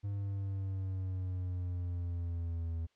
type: exponential sweep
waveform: triangle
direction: down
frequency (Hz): 101 to 81.9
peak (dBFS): -32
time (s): 0.03-2.87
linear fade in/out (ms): 20
effects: white hiss -75 dBFS RMS until 2.95 s + low-pass 4000 Hz 12 dB/octave